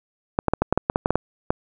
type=clicks; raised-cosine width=1 ms; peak=-4 dBFS; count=12; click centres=0.389 / 0.483 / 0.536 / 0.62 / 0.726 / 0.776 / 0.899 / 0.959 / 1.059 / 1.106 / 1.156 / 1.505 s; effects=none